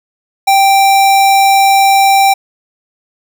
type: tone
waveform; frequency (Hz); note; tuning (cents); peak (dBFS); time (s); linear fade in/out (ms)
square; 784; G5; 0; -6; 0.47-2.34; 10
effects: none